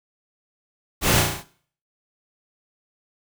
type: noise with echo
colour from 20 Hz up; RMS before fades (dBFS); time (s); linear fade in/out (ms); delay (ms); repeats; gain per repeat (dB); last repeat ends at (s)
pink; -20; 1.01-1.24; 50; 34; 6; -3; 1.444
effects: noise-tail reverb RT60 0.5 s tail -17 dB re dry